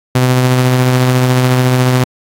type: tone with tremolo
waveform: sawtooth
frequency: 127 Hz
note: B2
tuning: 49 cents sharp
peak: -3 dBFS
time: 0.15-2.04 s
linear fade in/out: 5 ms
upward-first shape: triangle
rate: 14 Hz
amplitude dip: 30%
effects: AAC 64 kbps